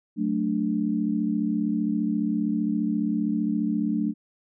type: chord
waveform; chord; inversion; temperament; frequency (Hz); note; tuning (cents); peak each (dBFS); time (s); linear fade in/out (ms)
sine; D major; first; equal; 185 / 220 / 293.7; F#3 / A3 / D4; 0 / 0 / 0; -29 / -25 / -27; 0.16-4.14; 50
effects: none